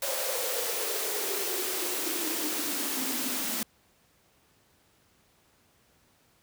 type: noise with high-pass filter sweep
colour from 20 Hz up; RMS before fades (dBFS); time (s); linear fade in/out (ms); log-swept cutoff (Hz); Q
white; -31; 0.02-3.63; 2; 550 to 230; 8.2
effects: pink hiss -65 dBFS RMS until 6.42 s + high-pass 60 Hz 12 dB/octave